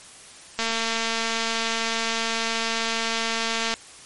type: click train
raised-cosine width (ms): 0.2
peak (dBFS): -8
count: 716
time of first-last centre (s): 0.59-3.74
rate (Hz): 227
effects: white hiss -45 dBFS RMS until 4.05 s + MP3 48 kbps